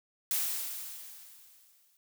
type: noise with exponential decay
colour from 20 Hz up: blue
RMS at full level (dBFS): -29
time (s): 0.31-1.97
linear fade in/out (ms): 1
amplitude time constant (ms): 360
effects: none

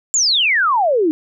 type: exponential sweep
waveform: sine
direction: down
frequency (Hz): 7459 to 296.8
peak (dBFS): -12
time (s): 0.14-1.11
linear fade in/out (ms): 0
effects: none

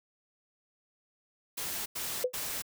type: noise bursts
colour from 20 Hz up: white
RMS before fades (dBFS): -36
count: 3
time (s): 1.57-2.622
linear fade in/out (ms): 10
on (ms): 290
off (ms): 91
type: tone with exponential decay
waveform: sine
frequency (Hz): 503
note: B4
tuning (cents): +32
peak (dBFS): -21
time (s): 2.24-2.33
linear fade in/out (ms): 5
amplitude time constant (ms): 19
effects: none

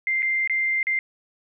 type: tone with dropouts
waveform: sine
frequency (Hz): 2093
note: C7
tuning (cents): 0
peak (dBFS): -20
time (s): 0.07-0.99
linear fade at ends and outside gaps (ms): 1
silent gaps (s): 0.222-0.228 / 0.475-0.497 / 0.829-0.869
effects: none

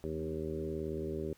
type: harmonic tone with a mistuned harmonic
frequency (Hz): 78.5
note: D#2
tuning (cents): +16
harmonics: 1 / 2 / 3 / 4 / 5 / 6 / 7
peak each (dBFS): -43 / -43 / -44 / -43 / -38 / -47 / -47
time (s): 0.04-1.33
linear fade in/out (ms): 0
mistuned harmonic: 2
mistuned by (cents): +27
effects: pink hiss -65 dBFS RMS until 1.37 s

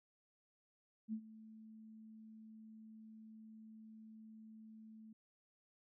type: tone with ADSR envelope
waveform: sine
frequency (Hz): 219.4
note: A3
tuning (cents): -5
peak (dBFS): -37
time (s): 1.08-5.13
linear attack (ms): 49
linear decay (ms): 74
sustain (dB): -17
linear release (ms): 5
effects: none

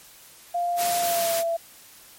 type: tone with pitch glide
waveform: sine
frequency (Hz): 698.5 to 670.4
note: F5 to E5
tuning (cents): 0 to +29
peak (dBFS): -22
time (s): 0.54-1.57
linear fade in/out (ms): 10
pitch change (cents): -71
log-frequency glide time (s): 0.99-1.33
type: high-pass noise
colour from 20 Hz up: white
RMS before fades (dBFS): -28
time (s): 0.76-1.44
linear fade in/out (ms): 50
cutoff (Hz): 120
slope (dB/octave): 24
effects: white hiss -49 dBFS RMS until 2.18 s + MP3 64 kbps

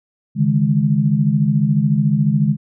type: chord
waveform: sine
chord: C# suspended second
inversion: none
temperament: equal with one note detuned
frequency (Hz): 141.59 / 155.56 / 207.7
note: C#3 / D#3 / G#3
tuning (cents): +37 / 0 / 0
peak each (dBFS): -17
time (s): 0.35-2.57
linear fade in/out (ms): 50
effects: none

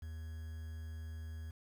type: tone with quantisation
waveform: triangle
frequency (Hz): 79.8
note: D#2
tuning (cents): +44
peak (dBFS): -40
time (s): 0.02-1.51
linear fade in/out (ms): 5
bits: 10
effects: none

